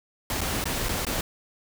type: noise with dropouts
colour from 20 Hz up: pink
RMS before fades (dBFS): -28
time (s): 0.3-1.21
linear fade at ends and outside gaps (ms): 2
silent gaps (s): 0.408-0.414 / 0.641-0.655 / 0.887-0.891 / 1.051-1.067
effects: none